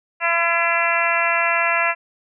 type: harmonic tone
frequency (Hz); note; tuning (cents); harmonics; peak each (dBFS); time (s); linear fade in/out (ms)
338.1; E4; +44; 2 / 3 / 4 / 5 / 6 / 7 / 8; -24 / -24 / -24 / -24 / -24 / -24 / -24; 0.2-1.95; 50
effects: none